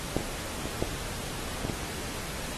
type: clicks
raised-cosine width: 2 ms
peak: -12 / -22 / -20 / -11 / -18 / -18 dBFS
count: 6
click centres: 0.166 / 0.208 / 0.656 / 0.825 / 1.651 / 1.698 s
effects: pink hiss -37 dBFS RMS until 2.57 s + AAC 32 kbps